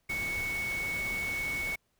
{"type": "tone in noise", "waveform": "sine", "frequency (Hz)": 2217, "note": "C#7", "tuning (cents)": 0, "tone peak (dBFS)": -31, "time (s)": [0.09, 1.76], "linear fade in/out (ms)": 10, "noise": "pink", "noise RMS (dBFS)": -41, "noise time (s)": [0.09, 1.76], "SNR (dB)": 7, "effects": ["pink hiss -75 dBFS RMS until 1.99 s"]}